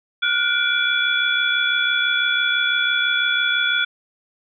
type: tone cluster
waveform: sine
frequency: 1424 / 1490 / 2341 / 3415 Hz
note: F6 / F#6 / D7 / G#7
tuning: +33 / +12 / -6 / +48 cents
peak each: -21 / -24 / -25 / -21 dBFS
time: 0.22-3.85 s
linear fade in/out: 10 ms
effects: none